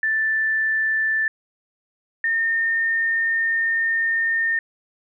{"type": "tone pair in turn", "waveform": "sine", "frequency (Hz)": [1764, 1822], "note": ["A6", "A#6"], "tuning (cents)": [4, -40], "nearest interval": "minor second", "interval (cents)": 56, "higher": "second", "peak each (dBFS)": -18, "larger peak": "neither", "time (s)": [[0.03, 1.28], [2.24, 4.59]], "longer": "second", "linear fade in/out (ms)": 2, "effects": []}